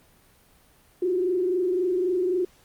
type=tone with frequency modulation; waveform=sine; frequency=363.6 Hz; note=F#4; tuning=30 cents flat; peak=-21 dBFS; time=1.02-2.45 s; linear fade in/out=5 ms; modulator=23.8 Hz; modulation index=0.76; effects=pink hiss -58 dBFS RMS until 2.64 s + Opus 32 kbps